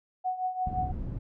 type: tone with tremolo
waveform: sine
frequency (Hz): 740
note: F#5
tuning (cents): 0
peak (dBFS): -25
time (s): 0.24-0.92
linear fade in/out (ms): 20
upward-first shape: triangle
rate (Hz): 5.8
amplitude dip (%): 80
type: low-pass noise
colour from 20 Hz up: white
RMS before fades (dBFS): -34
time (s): 0.66-1.19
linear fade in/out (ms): 10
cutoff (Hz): 110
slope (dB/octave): 12
effects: none